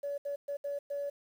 sine tone bursts at uneven times, 569 Hz, C#5, 45 cents sharp, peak -32 dBFS, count 5, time 0.03-0.18 / 0.25-0.36 / 0.48-0.57 / 0.64-0.79 / 0.9-1.1 s, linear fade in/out 10 ms, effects tanh soft clip ceiling -28 dBFS + 10-bit

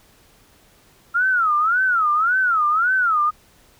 sine tone with vibrato, 1354 Hz, E6, 46 cents sharp, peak -15 dBFS, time 1.14-3.31 s, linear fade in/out 20 ms, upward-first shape sine, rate 1.8 Hz, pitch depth 220 cents each way, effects pink hiss -54 dBFS RMS until 3.79 s

